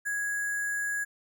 sine tone with sample-and-hold, 1660 Hz, G#6, 1 cent flat, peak -28 dBFS, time 0.05-1.05 s, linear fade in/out 20 ms, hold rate 8820 Hz, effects none

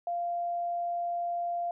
sine tone, 694 Hz, F5, 11 cents flat, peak -29 dBFS, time 0.07-1.71 s, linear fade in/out 2 ms, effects none

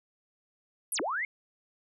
sine linear two-way sweep, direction down then up, 11900 to 252.7 to 2211 Hz, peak -29 dBFS, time 0.92-1.25 s, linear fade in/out 2 ms, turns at 1 s, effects none

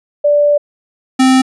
sine / square tone pair in turn, 585 / 260.6 Hz, D5 / C4, -7 / -7 cents, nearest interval octave + major second, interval 1400 cents, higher first, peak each -7 dBFS, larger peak neither, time 0.24-0.58 / 1.19-1.42 s, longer first, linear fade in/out 10 ms, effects resampled to 24000 Hz

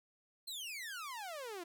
sawtooth exponential sweep, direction down, 4263 to 329.6 Hz, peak -39 dBFS, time 0.47-1.64 s, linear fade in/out 10 ms, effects none

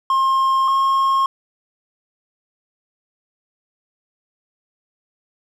triangle tone pair in turn, 1066 / 1077.8 Hz, C6 / C#6, +32 / -49 cents, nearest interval unison, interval 19 cents, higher second, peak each -12 dBFS, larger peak neither, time 0.1-0.68 / 0.68-1.26 s, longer neither, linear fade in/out 2 ms, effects none

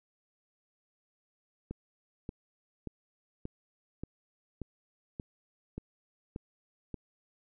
click train, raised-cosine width 3 ms, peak -25 dBFS, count 10, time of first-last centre 1.71-6.943 s, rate 1.72 Hz, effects none

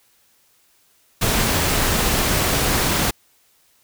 pink noise, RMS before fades -19 dBFS, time 1.21-3.11 s, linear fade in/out 10 ms, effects white hiss -59 dBFS RMS until 3.83 s

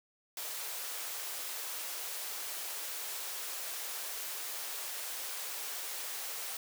white high-pass noise, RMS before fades -40 dBFS, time 0.37-6.57 s, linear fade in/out 2 ms, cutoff 410 Hz, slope 24 dB/octave, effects none

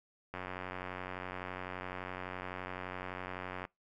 click train, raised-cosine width 0.5 ms, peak -25 dBFS, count 305, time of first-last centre 0.34-3.652 s, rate 91.8 Hz, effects noise-tail reverb RT60 0.2 s tail -25 dB re dry

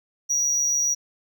triangle tone with amplitude modulation, 5780 Hz, F#8, 41 cents flat, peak -17 dBFS, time 0.29-0.95 s, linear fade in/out 20 ms, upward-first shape sine, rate 147 Hz, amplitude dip 35%, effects none

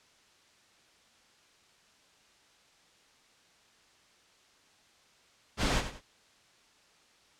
pink noise with echo, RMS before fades -28 dBFS, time 5.57-5.83 s, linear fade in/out 50 ms, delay 93 ms, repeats 2, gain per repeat -10 dB, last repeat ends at 6.016 s, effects white hiss -63 dBFS RMS until 7.39 s + low-pass 6000 Hz 12 dB/octave

